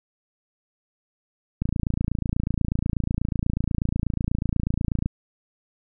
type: click train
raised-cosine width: 5 ms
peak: -11 dBFS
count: 98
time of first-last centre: 1.62-5.06 s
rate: 28.2 Hz
effects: none